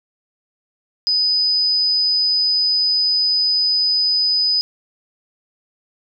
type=tone; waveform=sine; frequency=4994 Hz; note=D#8; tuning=6 cents sharp; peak=-14 dBFS; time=1.07-4.61 s; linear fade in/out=0 ms; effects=none